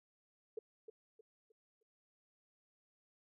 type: tone with echo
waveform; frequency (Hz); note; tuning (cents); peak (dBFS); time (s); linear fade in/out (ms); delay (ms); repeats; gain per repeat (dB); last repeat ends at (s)
sine; 440; A4; 0; -39; 0.57-0.59; 5; 310; 4; -9; 1.83
effects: none